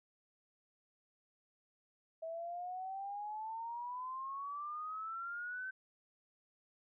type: exponential sweep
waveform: sine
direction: up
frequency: 645 to 1543 Hz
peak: -40 dBFS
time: 2.22-5.71 s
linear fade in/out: 10 ms
effects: none